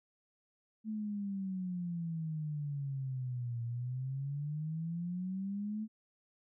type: exponential two-way sweep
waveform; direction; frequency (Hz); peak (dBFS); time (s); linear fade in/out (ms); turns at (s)
sine; down then up; 220 to 116.54 to 220; -35; 0.84-5.88; 50; 3.63
effects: none